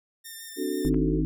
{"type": "tone with vibrato", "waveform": "5% pulse", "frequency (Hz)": 1809, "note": "A6", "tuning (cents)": 48, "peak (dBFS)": -29, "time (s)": [0.24, 0.9], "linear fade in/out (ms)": 20, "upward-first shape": "square", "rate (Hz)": 6.2, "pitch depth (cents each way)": 12}
{"type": "chord", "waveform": "sine", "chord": "D dominant seventh", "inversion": "third", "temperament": "equal", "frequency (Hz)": [261.6, 293.7, 370, 440], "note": ["C4", "D4", "F#4", "A4"], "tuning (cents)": [0, 0, 0, 0], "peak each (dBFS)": [-34, -30, -30, -34], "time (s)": [0.56, 1.23], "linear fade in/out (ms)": 50}
{"type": "harmonic tone", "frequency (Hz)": 51.91, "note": "G#1", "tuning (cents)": 0, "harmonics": [1, 3, 5, 6], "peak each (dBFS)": [-28, -28, -28, -28], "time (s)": [0.85, 1.25], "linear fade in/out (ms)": 0}
{"type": "clicks", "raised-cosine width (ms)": 0.5, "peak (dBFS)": -32, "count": 2, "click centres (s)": [0.942, 0.945]}
{"effects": []}